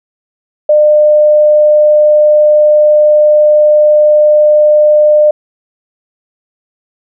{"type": "tone", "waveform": "sine", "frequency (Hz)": 602, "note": "D5", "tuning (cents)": 43, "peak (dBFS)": -3, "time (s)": [0.69, 5.31], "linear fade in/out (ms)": 5, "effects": []}